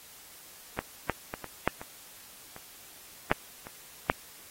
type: clicks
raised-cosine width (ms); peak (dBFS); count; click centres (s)
0.5; -14 / -11 / -20 / -23 / -9 / -25 / -29 / -6 / -27 / -7; 10; 0.79 / 1.097 / 1.339 / 1.443 / 1.676 / 1.815 / 2.564 / 3.315 / 3.669 / 4.099
effects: white hiss -51 dBFS RMS until 4.5 s + AAC 48 kbps